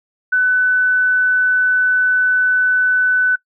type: tone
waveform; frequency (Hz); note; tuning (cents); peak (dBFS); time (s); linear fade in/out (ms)
sine; 1500; F#6; +23; -11; 0.32-3.36; 10
effects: noise-tail reverb RT60 0.1 s tail -23 dB re dry